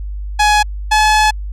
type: tone pair in turn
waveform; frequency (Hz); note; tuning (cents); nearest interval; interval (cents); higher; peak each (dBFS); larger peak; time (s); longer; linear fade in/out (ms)
sawtooth; 840 / 855.7; G#5 / A5; +19 / -48; unison; 33; second; -5; neither; 0.39-0.63 / 0.91-1.31; second; 10
effects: added 50 Hz sine -21 dBFS peak until 1.52 s + low-pass 8000 Hz 12 dB/octave